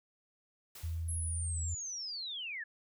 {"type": "noise with exponential decay", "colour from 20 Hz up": "white", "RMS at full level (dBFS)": -48, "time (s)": [0.75, 1.35], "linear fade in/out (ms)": 5, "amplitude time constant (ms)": 130}
{"type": "tone", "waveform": "sine", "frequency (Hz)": 82.41, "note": "E2", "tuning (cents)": 0, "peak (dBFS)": -34, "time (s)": [0.83, 1.75], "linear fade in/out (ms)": 10}
{"type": "linear sweep", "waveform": "sine", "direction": "down", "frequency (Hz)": [10970, 1661.2], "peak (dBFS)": -38, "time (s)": [1.08, 2.64], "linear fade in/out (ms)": 10}
{"effects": []}